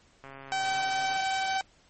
click train, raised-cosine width 0.5 ms, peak -30 dBFS, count 127, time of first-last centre 0.24-1.166 s, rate 136 Hz
sawtooth tone, 768 Hz, G5, 36 cents flat, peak -23 dBFS, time 0.52-1.61 s, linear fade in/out 0 ms
white noise, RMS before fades -39 dBFS, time 0.61-1.59 s, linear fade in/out 20 ms
effects pink hiss -62 dBFS RMS until 1.89 s + MP3 32 kbps

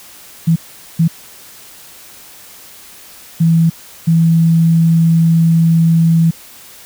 sine tone bursts at uneven times, 164.81 Hz, E3, in tune, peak -7 dBFS, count 4, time 0.47-0.56 / 0.99-1.08 / 3.4-3.7 / 4.07-6.31 s, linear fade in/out 10 ms, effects white hiss -38 dBFS RMS until 6.85 s

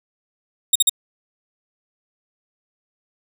15% pulse tone bursts, 3729 Hz, A#7, in tune, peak -4 dBFS, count 3, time 0.73-0.895 s, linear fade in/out 5 ms, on 25 ms, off 45 ms, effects none

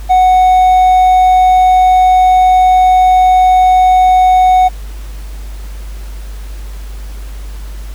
triangle tone with hard clipping, 740 Hz, F#5, in tune, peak -5 dBFS, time 0.09-4.69 s, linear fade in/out 20 ms, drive 5 dB, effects added 50 Hz sine -22 dBFS peak until 7.94 s + pink hiss -38 dBFS RMS until 7.94 s

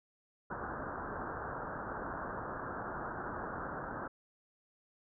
white low-pass noise, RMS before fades -41 dBFS, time 0.5-4.08 s, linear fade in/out 10 ms, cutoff 1600 Hz, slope 96 dB/octave, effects none

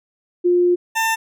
sine / 20% pulse tone pair in turn, 354 / 896.7 Hz, F4 / A5, +23 / +33 cents, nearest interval octave + major third, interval 1610 cents, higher second, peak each -12 dBFS, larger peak neither, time 0.44-0.76 / 0.95-1.16 s, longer first, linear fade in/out 20 ms, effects none

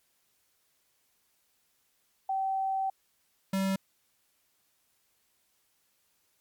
sine / square tone pair in turn, 771 / 192.75 Hz, G5 / G3, -29 / -29 cents, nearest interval 2 octaves, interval 2400 cents, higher first, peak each -27 dBFS, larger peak neither, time 2.29-2.9 / 3.53-3.76 s, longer first, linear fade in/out 5 ms, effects white hiss -72 dBFS RMS until 6.4 s + MP3 96 kbps

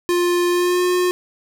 square tone with pitch glide, 351.7 to 359.7 Hz, F4 to F#4, +12 to -49 cents, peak -16 dBFS, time 0.09-1.11 s, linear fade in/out 0 ms, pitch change +39 cents, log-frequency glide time 0.49-0.84 s, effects none

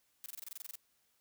blue noise bursts, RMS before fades -45 dBFS, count 12, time 0.24-0.755 s, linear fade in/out 0 ms, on 20 ms, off 25 ms, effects white hiss -75 dBFS RMS until 1.2 s

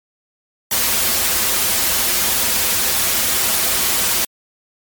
white noise with comb filter, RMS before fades -17 dBFS, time 0.71-4.25 s, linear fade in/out 5 ms, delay 6.8 ms, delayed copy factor -0.65, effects MP3 96 kbps

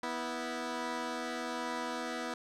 10% pulse tone pair together, 245.4 / 326.8 Hz, B3 / E4, -11 / -15 cents, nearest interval perfect fourth, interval 496 cents, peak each -29 / -31 dBFS, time 0.03-2.34 s, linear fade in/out 2 ms, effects low-pass 7000 Hz 12 dB/octave + 11-bit

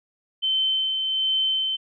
sine tone with tremolo, 3082 Hz, G7, 30 cents flat, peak -19 dBFS, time 0.42-1.77 s, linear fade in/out 20 ms, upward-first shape sine, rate 1.3 Hz, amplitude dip 35%, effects none

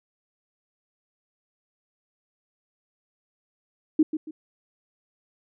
sine tone with echo, 311.1 Hz, D#4, in tune, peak -14 dBFS, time 3.99-4.03 s, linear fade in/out 5 ms, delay 140 ms, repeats 2, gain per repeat -10 dB, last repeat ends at 4.31 s, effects none

